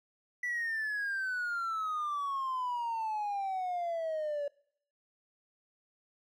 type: exponential sweep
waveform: triangle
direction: down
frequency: 1975.5 to 568 Hz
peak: -29 dBFS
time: 0.43-4.48 s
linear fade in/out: 5 ms
effects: noise-tail reverb RT60 0.6 s tail -24 dB re dry + tanh soft clip ceiling -27 dBFS